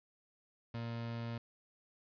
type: tone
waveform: 30% pulse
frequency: 116.54 Hz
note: A#2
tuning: in tune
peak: -36 dBFS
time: 0.74-1.38 s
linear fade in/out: 5 ms
effects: resampled to 11025 Hz + 11-bit